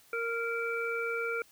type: harmonic tone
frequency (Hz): 463.6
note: A#4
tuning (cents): -10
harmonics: 1 / 3 / 5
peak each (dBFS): -34 / -34 / -37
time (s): 0.13-1.42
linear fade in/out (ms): 2
effects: white hiss -61 dBFS RMS until 1.51 s